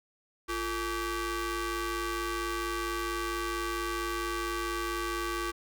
sawtooth ring-modulated tone, 399.1 Hz, G4, 31 cents sharp, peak -24 dBFS, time 0.48-5.52 s, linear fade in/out 20 ms, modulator 746 Hz, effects none

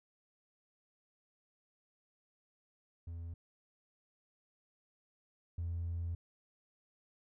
triangle tone pair in turn, 84.4 / 84.99 Hz, E2 / F2, +41 / -47 cents, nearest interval unison, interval 12 cents, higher second, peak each -39 / -32 dBFS, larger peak second, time 3.07-3.34 / 5.58-6.15 s, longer second, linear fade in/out 5 ms, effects tanh soft clip ceiling -32 dBFS

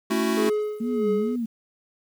square chord, F# minor seventh, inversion first, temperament equal, 220 / 277.2 / 329.6 / 370 Hz, A3 / C#4 / E4 / F#4, 0 / 0 / 0 / 0 cents, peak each -26 / -31 / -28 / -27 dBFS, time 0.1-0.5 s, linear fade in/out 10 ms
triangle tone with tremolo, 422.6 Hz, G#4, 30 cents sharp, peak -18 dBFS, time 0.37-1.36 s, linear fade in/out 5 ms, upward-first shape triangle, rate 1.7 Hz, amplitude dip 90%
sine tone with vibrato, 220 Hz, A3, in tune, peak -24 dBFS, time 0.8-1.46 s, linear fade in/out 10 ms, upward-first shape sine, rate 2.3 Hz, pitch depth 200 cents each way
effects 9-bit

